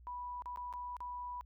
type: tone with dropouts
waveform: sine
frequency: 983 Hz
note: B5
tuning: 8 cents flat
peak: -40 dBFS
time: 0.07-1.41 s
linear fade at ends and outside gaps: 0 ms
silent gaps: 0.421-0.458 / 0.56-0.573 / 0.727-0.737 / 0.967-1.005 s
effects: added 60 Hz sine -55 dBFS peak until 1.45 s